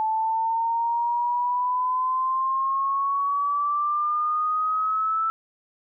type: exponential sweep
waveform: sine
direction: up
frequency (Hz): 871 to 1323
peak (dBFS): -21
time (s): 0-5.3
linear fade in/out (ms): 0
effects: none